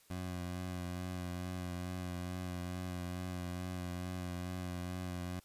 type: tone with vibrato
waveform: 20% pulse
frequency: 90 Hz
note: F#2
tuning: 47 cents flat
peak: -34 dBFS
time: 0.1-5.4 s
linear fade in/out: 5 ms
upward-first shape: sine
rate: 2.3 Hz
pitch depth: 24 cents each way
effects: white hiss -66 dBFS RMS until 5.44 s + resampled to 32000 Hz